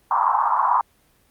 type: band-pass noise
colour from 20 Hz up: white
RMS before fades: -19 dBFS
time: 0.11-0.81 s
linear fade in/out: 2 ms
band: 860 to 1100 Hz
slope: 48 dB/octave
effects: pink hiss -60 dBFS RMS until 1.3 s + Opus 32 kbps